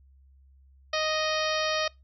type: harmonic tone with a mistuned harmonic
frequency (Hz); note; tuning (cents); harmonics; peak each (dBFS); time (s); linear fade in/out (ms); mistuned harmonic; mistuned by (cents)
622.3; D#5; 0; 1 / 2 / 3 / 4 / 5 / 6 / 7 / 8 / 9; -29 / -32 / -34 / -35 / -36 / -37 / -37 / -38 / -39; 0.93-1.88; 5; 8; -16
effects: noise-tail reverb RT60 0.2 s tail -23 dB re dry + added 67 Hz sine -54 dBFS peak until 2.03 s